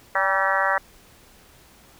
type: harmonic tone with a mistuned harmonic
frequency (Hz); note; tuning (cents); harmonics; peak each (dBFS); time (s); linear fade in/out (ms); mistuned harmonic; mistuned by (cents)
192.3; G3; -33; 3 / 4 / 5 / 6 / 7 / 8 / 9 / 10; -27 / -27 / -27 / -27 / -27 / -27 / -27 / -27; 0.15-0.78; 2; 4; +36
effects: pink hiss -52 dBFS RMS until 1.99 s